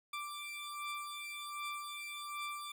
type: beating tone pair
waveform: 20% pulse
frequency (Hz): 1174.7 / 1176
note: D6 / D6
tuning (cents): 0 / +2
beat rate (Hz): 1.3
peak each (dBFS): -40 / -39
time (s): 0.13-2.72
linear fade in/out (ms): 5
effects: none